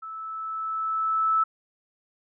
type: tone with level ramp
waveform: sine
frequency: 1310 Hz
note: E6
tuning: 11 cents flat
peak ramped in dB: -35 to -18 dBFS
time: 0.02-1.44 s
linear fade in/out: 10 ms
effects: none